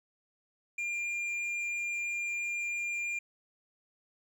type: tone with hard clipping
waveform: triangle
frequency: 2399 Hz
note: D7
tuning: 36 cents sharp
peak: -33 dBFS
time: 0.78-3.19 s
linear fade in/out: 5 ms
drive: 8 dB
effects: none